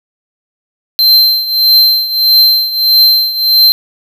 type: tone with tremolo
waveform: square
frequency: 4120 Hz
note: C8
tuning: 28 cents flat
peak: -3 dBFS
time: 0.99-3.72 s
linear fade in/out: 0 ms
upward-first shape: triangle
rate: 1.6 Hz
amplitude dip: 80%
effects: none